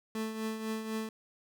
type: tone with tremolo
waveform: 30% pulse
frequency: 220 Hz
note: A3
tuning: in tune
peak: -29 dBFS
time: 0.15-1.09 s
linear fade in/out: 2 ms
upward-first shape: triangle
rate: 4 Hz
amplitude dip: 60%
effects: none